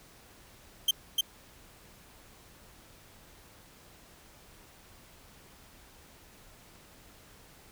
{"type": "tone with echo", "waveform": "40% pulse", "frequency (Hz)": 3139, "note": "G7", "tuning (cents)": 2, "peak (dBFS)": -21, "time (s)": [0.88, 0.91], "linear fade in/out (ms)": 5, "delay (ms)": 300, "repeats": 1, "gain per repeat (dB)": -2, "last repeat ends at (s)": 1.21, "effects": ["pink hiss -56 dBFS RMS until 7.71 s"]}